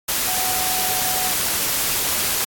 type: tone in noise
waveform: sine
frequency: 744 Hz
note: F#5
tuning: 9 cents sharp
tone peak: -27 dBFS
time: 0.27-1.32 s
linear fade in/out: 10 ms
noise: white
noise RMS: -21 dBFS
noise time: 0.08-2.45 s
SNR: -9 dB
effects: AAC 64 kbps